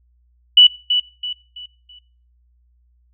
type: tone with echo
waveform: sine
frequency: 2960 Hz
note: F#7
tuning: in tune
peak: -4 dBFS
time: 0.57-0.67 s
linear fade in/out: 5 ms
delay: 330 ms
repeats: 4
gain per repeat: -9 dB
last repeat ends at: 1.99 s
effects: noise-tail reverb RT60 0.4 s tail -20 dB re dry + added 60 Hz sine -55 dBFS peak until 3.13 s